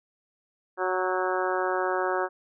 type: harmonic tone with a mistuned harmonic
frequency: 185 Hz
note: F#3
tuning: in tune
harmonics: 2 / 3 / 4 / 5 / 6 / 7 / 8 / 9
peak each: -29 / -31 / -32 / -33 / -34 / -34 / -35 / -36 dBFS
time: 0.77-2.29 s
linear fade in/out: 50 ms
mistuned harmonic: 9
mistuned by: -39 cents
effects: none